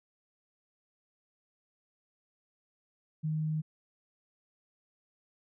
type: tone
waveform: sine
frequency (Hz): 155.56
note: D#3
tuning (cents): 0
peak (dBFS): -29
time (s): 3.23-3.62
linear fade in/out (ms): 20
effects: none